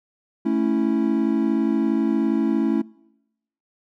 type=chord; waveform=triangle; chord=A major; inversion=none; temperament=equal; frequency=220 / 277.2 / 329.6 Hz; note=A3 / C#4 / E4; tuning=0 / 0 / 0 cents; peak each=-21 dBFS; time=0.45-2.82 s; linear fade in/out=10 ms; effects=noise-tail reverb RT60 0.9 s tail -24 dB re dry